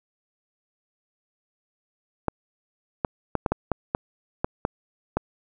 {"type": "clicks", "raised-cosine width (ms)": 1, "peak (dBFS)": -8, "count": 10, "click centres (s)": [2.283, 3.048, 3.353, 3.462, 3.52, 3.717, 3.949, 4.445, 4.651, 5.17], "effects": []}